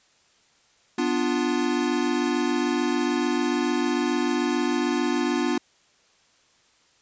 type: chord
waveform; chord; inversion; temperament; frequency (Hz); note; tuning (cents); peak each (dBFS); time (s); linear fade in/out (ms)
square; B diminished; none; equal; 246.9 / 293.7 / 349.2; B3 / D4 / F4; 0 / 0 / 0; -27; 0.98-5.58; 5
effects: white hiss -61 dBFS RMS until 7.01 s + resampled to 16000 Hz